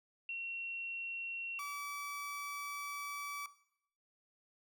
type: tone pair in turn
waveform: sine / 30% pulse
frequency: 2730 / 1150.6 Hz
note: F7 / D6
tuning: -40 / -36 cents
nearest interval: octave + minor third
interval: 1496 cents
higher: first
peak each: -38 / -37 dBFS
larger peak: second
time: 0.29-1.59 / 1.59-3.46 s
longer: second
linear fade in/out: 2 ms
effects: noise-tail reverb RT60 0.7 s tail -17 dB re dry